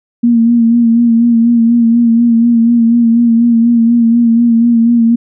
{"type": "tone with vibrato", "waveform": "sine", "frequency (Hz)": 233.1, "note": "A#3", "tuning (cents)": 0, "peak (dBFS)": -5, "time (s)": [0.23, 5.16], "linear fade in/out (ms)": 10, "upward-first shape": "sine", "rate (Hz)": 4.1, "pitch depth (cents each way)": 39, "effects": []}